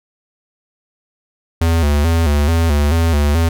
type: tone with vibrato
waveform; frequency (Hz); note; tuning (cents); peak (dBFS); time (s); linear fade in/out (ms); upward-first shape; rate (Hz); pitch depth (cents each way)
square; 77.78; D#2; 0; -12; 1.61-3.49; 5; square; 2.3; 110
effects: none